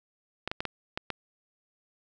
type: clicks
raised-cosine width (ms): 0.3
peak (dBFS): -15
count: 6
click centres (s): 0.476 / 0.515 / 0.605 / 0.653 / 0.975 / 1.103
effects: none